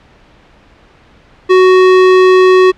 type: tone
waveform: square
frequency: 371.4 Hz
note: F#4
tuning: 7 cents sharp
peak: -4 dBFS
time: 1.49-2.72 s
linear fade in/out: 20 ms
effects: pink hiss -44 dBFS RMS until 2.77 s + low-pass 3000 Hz 12 dB/octave